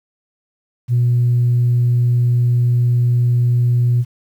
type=tone; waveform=sine; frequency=121.3 Hz; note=B2; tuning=31 cents flat; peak=-10 dBFS; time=0.88-4.05 s; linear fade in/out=50 ms; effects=tanh soft clip ceiling -8 dBFS + 8-bit